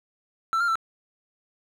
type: tone with pitch steps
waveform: triangle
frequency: 1335 / 1397 / 1334 Hz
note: E6 / F6 / E6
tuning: +22 / 0 / +20 cents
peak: -19 dBFS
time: 0.53-0.755 s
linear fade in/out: 0 ms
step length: 75 ms
effects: none